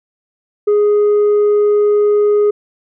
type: tone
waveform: sine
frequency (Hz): 415.3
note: G#4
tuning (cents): 0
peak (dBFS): -6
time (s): 0.67-2.51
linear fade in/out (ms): 10
effects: tanh soft clip ceiling -8 dBFS